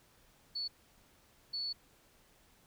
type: tone bursts at uneven times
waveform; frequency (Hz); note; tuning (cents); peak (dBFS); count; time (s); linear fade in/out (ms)
sine; 4435; C#8; 0; -35; 2; 0.55-0.68 / 1.53-1.73; 10
effects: pink hiss -66 dBFS RMS until 2.66 s